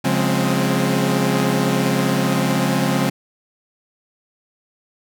sawtooth chord, Db major seventh, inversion none, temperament equal with one note detuned, 138.59 / 177.56 / 207.7 / 261.6 Hz, Db3 / F3 / Ab3 / C4, 0 / +29 / 0 / 0 cents, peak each -18 dBFS, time 0.04-3.1 s, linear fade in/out 10 ms, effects none

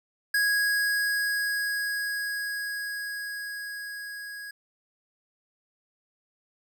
square tone with level ramp, 1655 Hz, G#6, 6 cents flat, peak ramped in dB -22 to -38 dBFS, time 0.34-4.51 s, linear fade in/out 5 ms, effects none

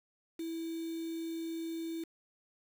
sine tone with quantisation, 328.8 Hz, E4, 4 cents flat, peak -36 dBFS, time 0.39-2.04 s, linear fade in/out 5 ms, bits 8, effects none

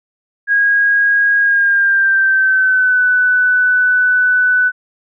sine tone with pitch glide, 1640 to 1495.2 Hz, G#6 to F#6, -22 to +18 cents, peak -9 dBFS, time 0.47-4.72 s, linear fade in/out 50 ms, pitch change -160 cents, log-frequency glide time 1.39-3.02 s, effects none

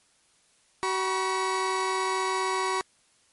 35% pulse tone cluster, 378 / 965 / 1119 Hz, F#4 / B5 / C#6, +37 / -40 / +16 cents, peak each -28 dBFS, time 0.83-2.81 s, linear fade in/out 0 ms, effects white hiss -64 dBFS RMS until 3.32 s + MP3 48 kbps

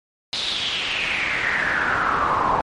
brown noise with band-pass filter sweep, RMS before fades -22 dBFS, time 0.33-2.61 s, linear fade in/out 0 ms, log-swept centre 4100 to 940 Hz, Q 5, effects MP3 48 kbps

